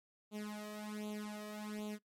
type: tone with flanger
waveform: sawtooth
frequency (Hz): 210.8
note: G#3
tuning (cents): +26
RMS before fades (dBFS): -44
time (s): 0.31-1.99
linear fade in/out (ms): 50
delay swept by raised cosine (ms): 0.28 to 1.68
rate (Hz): 1.3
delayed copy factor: +0.9
effects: noise-tail reverb RT60 0.1 s tail -20 dB re dry + MP3 64 kbps